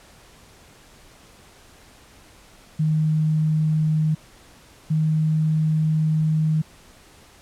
sine tone pair in turn, 155.56 / 156.33 Hz, D#3 / D#3, 0 / +9 cents, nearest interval unison, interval 9 cents, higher second, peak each -17 dBFS, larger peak neither, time 2.79-4.15 / 4.9-6.62 s, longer second, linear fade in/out 10 ms, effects pink hiss -50 dBFS RMS until 7.41 s + low-pass 11000 Hz 12 dB/octave

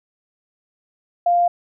sine tone, 698.5 Hz, F5, in tune, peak -13 dBFS, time 1.26-1.48 s, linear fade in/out 5 ms, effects none

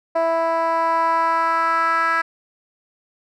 10% pulse tone with band-pass filter sweep, 329.6 Hz, E4, in tune, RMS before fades -19 dBFS, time 0.15-2.22 s, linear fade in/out 10 ms, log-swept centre 700 to 1500 Hz, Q 3.2, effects none

